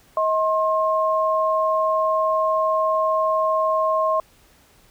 sine tone pair together, 635 / 1067.9 Hz, D#5 / C6, +35 / +35 cents, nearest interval major sixth, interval 900 cents, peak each -20 dBFS, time 0.17-4.2 s, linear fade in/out 2 ms, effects pink hiss -55 dBFS RMS until 4.9 s

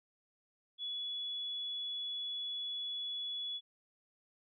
sine tone, 3400 Hz, G#7, 40 cents sharp, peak -37 dBFS, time 0.78-3.61 s, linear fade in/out 50 ms, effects none

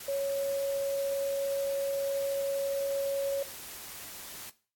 sine tone in noise, 554.4 Hz, C#5, in tune, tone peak -28 dBFS, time 0.08-3.43 s, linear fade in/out 5 ms, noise white, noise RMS -44 dBFS, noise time 0-4.5 s, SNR +13 dB, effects noise-tail reverb RT60 0.4 s tail -17 dB re dry + AAC 64 kbps

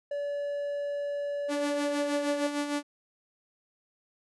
triangle tone, 574 Hz, D5, 40 cents flat, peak -28 dBFS, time 0.11-2.47 s, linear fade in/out 5 ms
sawtooth tone with tremolo, 290.5 Hz, D4, 19 cents flat, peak -23 dBFS, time 1.48-2.83 s, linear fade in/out 50 ms, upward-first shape sine, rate 6.5 Hz, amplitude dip 55%
effects resampled to 24000 Hz

